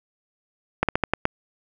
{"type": "slowing click train", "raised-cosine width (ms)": 0.5, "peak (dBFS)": -4, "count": 6, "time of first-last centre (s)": [0.83, 1.254], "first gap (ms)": 57, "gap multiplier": 1.2, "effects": []}